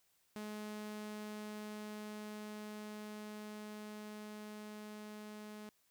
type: tone with level ramp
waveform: sawtooth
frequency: 211.6 Hz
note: G#3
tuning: 33 cents sharp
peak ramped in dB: -39 to -44 dBFS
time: 0.36-5.69 s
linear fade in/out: 0 ms
effects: white hiss -75 dBFS RMS until 5.9 s